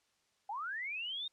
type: linear sweep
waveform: sine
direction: up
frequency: 765 to 3729 Hz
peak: -37 dBFS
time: 0.49-1.28 s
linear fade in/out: 5 ms
effects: white hiss -75 dBFS RMS until 1.32 s + low-pass 7000 Hz 12 dB/octave